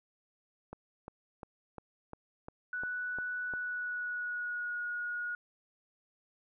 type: click train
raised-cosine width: 1 ms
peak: -29 dBFS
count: 9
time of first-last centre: 0.73-3.537 s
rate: 2.85 Hz
type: tone with pitch glide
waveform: sine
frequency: 1480 to 1446.2 Hz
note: F#6 to F#6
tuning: 0 to -40 cents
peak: -34 dBFS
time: 2.73-5.35 s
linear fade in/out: 2 ms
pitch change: -40 cents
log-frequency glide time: 3.47-4.82 s
effects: none